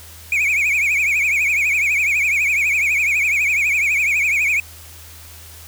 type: tone with vibrato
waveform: triangle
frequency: 2349 Hz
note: D7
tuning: in tune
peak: -13 dBFS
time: 0.32-4.6 s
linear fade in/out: 2 ms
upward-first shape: triangle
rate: 12 Hz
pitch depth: 160 cents each way
effects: added 81 Hz sine -41 dBFS peak until 5.67 s + white hiss -41 dBFS RMS until 5.67 s